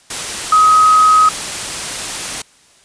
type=tone in noise; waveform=sine; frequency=1264 Hz; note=D#6; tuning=27 cents sharp; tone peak=-6 dBFS; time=0.52-1.29 s; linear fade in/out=5 ms; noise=white; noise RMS=-22 dBFS; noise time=0.1-2.42 s; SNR=+13 dB; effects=white hiss -49 dBFS RMS until 2.84 s + resampled to 22050 Hz